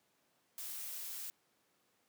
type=noise; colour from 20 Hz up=blue; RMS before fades=-44 dBFS; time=0.58-1.3 s; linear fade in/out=0 ms; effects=pink hiss -75 dBFS RMS until 2.08 s + high-pass 200 Hz 12 dB/octave